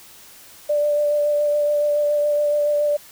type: tone with vibrato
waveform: sine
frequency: 589 Hz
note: D5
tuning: 5 cents sharp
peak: -16 dBFS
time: 0.69-2.97 s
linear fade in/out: 10 ms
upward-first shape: sine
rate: 7.1 Hz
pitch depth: 14 cents each way
effects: white hiss -45 dBFS RMS until 3.11 s